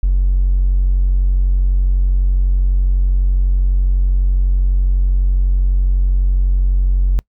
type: tone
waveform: triangle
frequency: 46 Hz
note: F#1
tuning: 9 cents flat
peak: -7 dBFS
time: 0.03-7.19 s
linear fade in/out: 0 ms
effects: noise-tail reverb RT60 0.1 s tail -26 dB re dry + tanh soft clip ceiling -7 dBFS